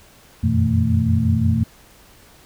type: tone cluster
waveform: sine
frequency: 88.8 / 94.5 / 119.8 / 162.3 / 223.2 Hz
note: F2 / F#2 / A#2 / E3 / A3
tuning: +29 / +37 / +48 / -27 / +25 cents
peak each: -20 / -22 / -20 / -26 / -20 dBFS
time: 0.43-1.64 s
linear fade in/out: 10 ms
effects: pink hiss -49 dBFS RMS until 2.45 s